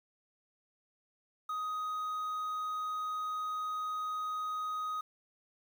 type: tone with quantisation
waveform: triangle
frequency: 1252 Hz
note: D#6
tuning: 10 cents sharp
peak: -32 dBFS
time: 1.49-5.01 s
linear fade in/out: 5 ms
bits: 10
effects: none